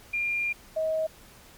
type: tone pair in turn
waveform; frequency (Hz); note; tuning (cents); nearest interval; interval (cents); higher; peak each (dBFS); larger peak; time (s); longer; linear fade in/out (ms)
sine; 2400 / 634.3; D7 / D#5; +37 / +33; octave + major seventh; 2304; first; -25 / -24; second; 0.13-0.53 / 0.76-1.07; first; 10
effects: pink hiss -52 dBFS RMS until 1.57 s + MP3 96 kbps